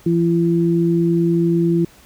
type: tone pair together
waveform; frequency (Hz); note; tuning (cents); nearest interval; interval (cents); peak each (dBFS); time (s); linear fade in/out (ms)
sine; 169.15 / 338.3; E3 / E4; +45 / +45; octave; 1200; -16; 0.06-1.85; 5
effects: pink hiss -48 dBFS RMS until 2.05 s